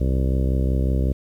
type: harmonic tone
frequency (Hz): 65.41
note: C2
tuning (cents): 0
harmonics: 1 / 2 / 3 / 4 / 5 / 6 / 7 / 8 / 9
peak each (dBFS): -19 / -25 / -29 / -31 / -33 / -35 / -36 / -37 / -38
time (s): 0-1.13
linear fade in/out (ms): 10
effects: 9-bit